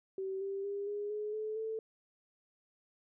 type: tone with pitch steps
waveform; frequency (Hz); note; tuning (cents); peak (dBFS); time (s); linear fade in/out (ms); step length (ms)
sine; 383.5 / 392.7 / 402.1 / 411.7 / 421.6 / 431.7 / 442.1; G4 / G4 / G4 / G#4 / G#4 / A4 / A4; -38 / +3 / +44 / -15 / +26 / -33 / +8; -35; 0.18-1.79; 2; 230
effects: none